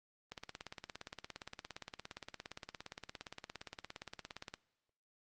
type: click train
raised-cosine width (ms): 0.2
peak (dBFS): -27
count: 74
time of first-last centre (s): 0.32-4.54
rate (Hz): 17.3
effects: noise-tail reverb RT60 1.0 s tail -21 dB re dry + Opus 32 kbps